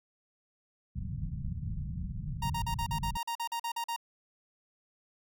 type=low-pass noise; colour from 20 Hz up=white; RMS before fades=-36 dBFS; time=0.95-3.17 s; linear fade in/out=0 ms; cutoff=180 Hz; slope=48 dB/octave
type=tone bursts; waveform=45% pulse; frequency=932.3 Hz; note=A#5; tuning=in tune; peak=-32 dBFS; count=13; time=2.42-3.963 s; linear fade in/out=5 ms; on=79 ms; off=43 ms
effects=none